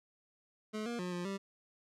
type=tone with pitch steps; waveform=25% pulse; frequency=214.8 / 237.1 / 179.6 / 176.4 / 196.1 Hz; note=A3 / A#3 / F3 / F3 / G3; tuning=-41 / +30 / +49 / +18 / +1 cents; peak=-33 dBFS; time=0.73-1.38 s; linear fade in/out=20 ms; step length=130 ms; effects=low-pass 8000 Hz 12 dB/octave